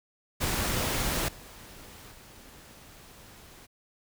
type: noise with level steps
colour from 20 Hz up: pink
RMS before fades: -29 / -48 / -51 dBFS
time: 0.4-3.67 s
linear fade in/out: 20 ms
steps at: 1.28 / 2.11 s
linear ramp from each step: 5 ms
effects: none